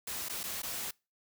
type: noise with dropouts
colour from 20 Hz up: white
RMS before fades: -38 dBFS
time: 0.07-0.91 s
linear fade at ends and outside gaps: 5 ms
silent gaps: 0.286-0.295 / 0.433-0.437 / 0.62-0.631 s
effects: noise-tail reverb RT60 0.3 s tail -26 dB re dry